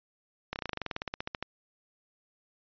slowing click train, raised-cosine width 0.3 ms, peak -17 dBFS, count 19, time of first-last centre 0.53-1.426 s, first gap 29 ms, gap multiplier 1.06, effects resampled to 11025 Hz

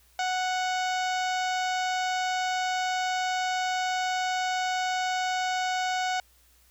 harmonic tone, 739 Hz, F#5, 2 cents flat, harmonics 1 / 2 / 3 / 4 / 5 / 6 / 7 / 8 / 9 / 10, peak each -27 / -33 / -37 / -39 / -41 / -43 / -44 / -45 / -46 / -47 dBFS, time 0.19-6.2 s, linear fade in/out 2 ms, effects added 60 Hz sine -62 dBFS peak until 6.7 s + white hiss -62 dBFS RMS until 6.7 s

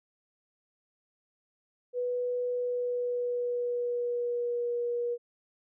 sine tone with pitch glide, 492.4 to 478.9 Hz, B4 to A#4, -5 to +47 cents, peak -28 dBFS, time 1.93-5.18 s, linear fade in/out 50 ms, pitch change -48 cents, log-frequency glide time 2.49-4.73 s, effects none

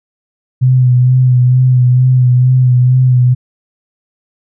sine tone with vibrato, 126.5 Hz, B2, 42 cents sharp, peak -5 dBFS, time 0.61-3.35 s, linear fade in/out 20 ms, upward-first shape sine, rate 2.2 Hz, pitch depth 31 cents each way, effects none

